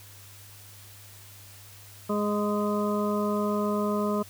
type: harmonic tone with a mistuned harmonic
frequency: 207.7 Hz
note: G#3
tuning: in tune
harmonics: 1 / 2 / 3 / 5 / 6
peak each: -27 / -30 / -32 / -34 / -35 dBFS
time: 2.09-4.23 s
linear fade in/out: 10 ms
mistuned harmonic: 5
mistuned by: -15 cents
effects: added 100 Hz sine -50 dBFS peak until 4.29 s + white hiss -50 dBFS RMS until 4.29 s